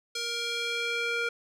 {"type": "tone with band-pass filter sweep", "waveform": "square", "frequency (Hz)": 469.6, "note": "A#4", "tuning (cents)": 13, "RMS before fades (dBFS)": -31, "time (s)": [0.15, 1.29], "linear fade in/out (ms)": 5, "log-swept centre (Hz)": [4600, 1900], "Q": 1.5, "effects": []}